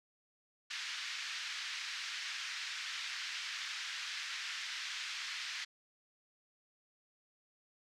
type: band-pass noise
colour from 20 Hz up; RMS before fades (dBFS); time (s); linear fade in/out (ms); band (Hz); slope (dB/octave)
pink; -42; 0.7-5.65; 10; 1600 to 5600; 24
effects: none